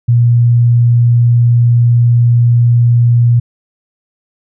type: tone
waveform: sine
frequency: 119.3 Hz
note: A#2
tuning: 41 cents sharp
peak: -5 dBFS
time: 0.08-3.4 s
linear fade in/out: 10 ms
effects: none